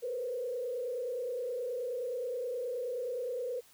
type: tone with frequency modulation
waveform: sine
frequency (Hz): 493.9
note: B4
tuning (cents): 0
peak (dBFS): -33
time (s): 0.02-3.61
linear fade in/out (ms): 20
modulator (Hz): 29.5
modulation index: 0.98
effects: white hiss -61 dBFS RMS until 3.73 s